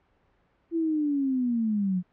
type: linear sweep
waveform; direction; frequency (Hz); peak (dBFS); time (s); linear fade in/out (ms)
sine; down; 337.2 to 175.7; -23; 0.71-2.03; 50
effects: pink hiss -67 dBFS RMS until 2.12 s + low-pass 2000 Hz 12 dB/octave